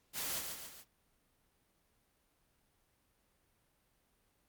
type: noise with echo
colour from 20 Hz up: white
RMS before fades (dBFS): -39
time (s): 0.13-0.43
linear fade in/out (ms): 50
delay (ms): 140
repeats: 3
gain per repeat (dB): -5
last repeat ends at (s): 0.85
effects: pink hiss -75 dBFS RMS until 4.48 s + Opus 48 kbps